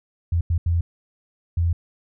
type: tone bursts at uneven times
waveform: sine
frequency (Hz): 84.9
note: F2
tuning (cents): -48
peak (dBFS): -17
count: 4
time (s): 0.32-0.41 / 0.5-0.58 / 0.66-0.81 / 1.57-1.73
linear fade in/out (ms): 5
effects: none